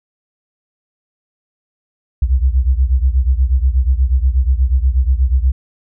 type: beating tone pair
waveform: sine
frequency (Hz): 61.74 / 70.04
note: B1 / C#2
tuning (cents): 0 / +18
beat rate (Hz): 8.3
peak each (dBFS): -12 / -15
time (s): 2.22-5.52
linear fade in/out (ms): 5
effects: none